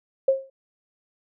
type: tone with exponential decay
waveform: sine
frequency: 536 Hz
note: C5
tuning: 42 cents sharp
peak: -12 dBFS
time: 0.28-0.5 s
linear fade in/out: 5 ms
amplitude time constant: 46 ms
effects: none